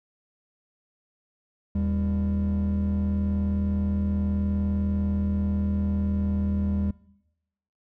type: tone pair together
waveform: triangle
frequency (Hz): 79.76 / 200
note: D#2 / G3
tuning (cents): +43 / +35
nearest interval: octave + major third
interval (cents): 1592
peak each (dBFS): -22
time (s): 1.75-6.91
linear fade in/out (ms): 5
effects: noise-tail reverb RT60 0.9 s tail -22 dB re dry + tanh soft clip ceiling -18 dBFS

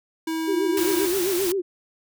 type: tone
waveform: square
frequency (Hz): 322.8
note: E4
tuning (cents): -36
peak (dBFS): -25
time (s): 0.27-1.06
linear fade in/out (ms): 5
type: tone with vibrato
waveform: sine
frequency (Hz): 370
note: F#4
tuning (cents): 0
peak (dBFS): -21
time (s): 0.47-1.62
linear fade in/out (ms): 20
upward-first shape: sine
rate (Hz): 7.6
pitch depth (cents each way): 130
type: noise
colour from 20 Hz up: white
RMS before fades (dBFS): -29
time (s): 0.77-1.52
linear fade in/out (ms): 2
effects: none

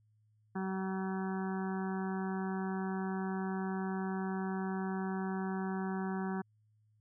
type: harmonic tone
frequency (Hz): 190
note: F#3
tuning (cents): +46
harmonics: 1 / 2 / 4 / 5 / 6 / 7 / 8 / 9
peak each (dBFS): -35 / -41 / -44 / -47 / -50 / -52 / -49 / -52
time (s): 0.55-6.42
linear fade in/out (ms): 10
effects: added 107 Hz sine -67 dBFS peak until 7 s

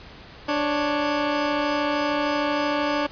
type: tone pair together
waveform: 15% pulse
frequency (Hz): 293.7 / 554.4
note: D4 / C#5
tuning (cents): 0 / 0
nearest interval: major seventh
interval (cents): 1100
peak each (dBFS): -16 / -22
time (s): 0.48-3.07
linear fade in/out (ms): 10
effects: pink hiss -44 dBFS RMS until 3.11 s + resampled to 11025 Hz

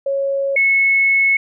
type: tone pair in turn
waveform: sine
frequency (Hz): 551 / 2194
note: C#5 / C#7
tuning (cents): -11 / -18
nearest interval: 2 octaves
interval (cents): 2393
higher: second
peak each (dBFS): -16 / -11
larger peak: second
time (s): 0.06-0.56 / 0.56-1.37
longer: second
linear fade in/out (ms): 5
effects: none

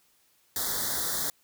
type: band-stop noise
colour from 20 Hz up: white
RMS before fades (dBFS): -30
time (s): 0.56-1.3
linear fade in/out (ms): 2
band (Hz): 2000 to 3400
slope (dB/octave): 96
effects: white hiss -66 dBFS RMS until 1.43 s

